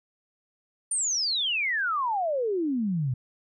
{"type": "exponential sweep", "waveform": "sine", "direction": "down", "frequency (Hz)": [9330, 120], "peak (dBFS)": -24, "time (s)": [0.91, 3.14], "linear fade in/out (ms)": 5, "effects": []}